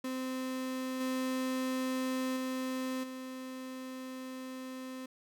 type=tone with level steps; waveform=35% pulse; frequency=258.9 Hz; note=C4; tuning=18 cents flat; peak=-33 / -30 / -32 / -39 dBFS; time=0.04-5.06 s; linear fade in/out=5 ms; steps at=1 / 2.36 / 3.03 s; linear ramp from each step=10 ms; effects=none